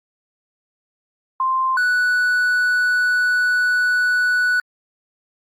sine / triangle tone pair in turn, 1046.5 / 1480 Hz, C6 / F#6, 0 / 0 cents, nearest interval tritone, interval 600 cents, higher second, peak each -16 / -13 dBFS, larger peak second, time 1.4-1.77 / 1.77-4.6 s, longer second, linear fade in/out 2 ms, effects Opus 48 kbps

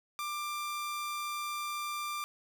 sawtooth tone, 1186 Hz, D6, 17 cents sharp, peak -31 dBFS, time 0.19-2.24 s, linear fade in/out 0 ms, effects none

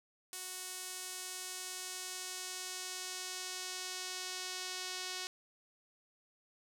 sawtooth tone with band-pass filter sweep, 368.8 Hz, F#4, 6 cents flat, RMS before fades -43 dBFS, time 0.33-5.27 s, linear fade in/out 0 ms, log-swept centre 9200 to 5100 Hz, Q 1.1, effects none

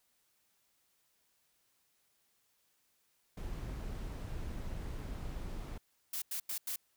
brown noise, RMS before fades -41 dBFS, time 3.37-5.78 s, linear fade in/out 5 ms
blue noise bursts, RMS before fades -38 dBFS, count 4, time 6.13-6.76 s, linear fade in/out 5 ms, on 90 ms, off 90 ms
effects white hiss -75 dBFS RMS until 6.96 s

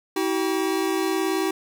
square tone cluster, 321.2 / 379.9 / 783 Hz, E4 / F#4 / G5, -45 / +46 / -2 cents, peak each -26 / -25 / -33 dBFS, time 0.16-1.51 s, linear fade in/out 5 ms, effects 10-bit

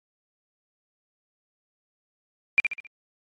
sine tone with echo, 2381 Hz, D7, 23 cents sharp, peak -13 dBFS, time 2.58-2.6 s, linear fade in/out 0 ms, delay 67 ms, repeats 4, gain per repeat -7 dB, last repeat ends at 2.868 s, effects MP3 48 kbps

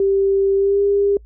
sine tone with pitch glide, 392 to 401.9 Hz, G4 to G4, 0 to +43 cents, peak -13 dBFS, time 0-1.17 s, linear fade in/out 2 ms, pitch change +43 cents, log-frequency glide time 0.56-0.81 s, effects noise-tail reverb RT60 0.1 s tail -26 dB re dry + added 55 Hz sine -40 dBFS peak until 1.25 s

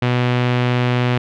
sawtooth tone with low-pass filter, 123.47 Hz, B2, in tune, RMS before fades -17 dBFS, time 0.02-1.18 s, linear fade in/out 5 ms, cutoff 2900 Hz, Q 1.6, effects none

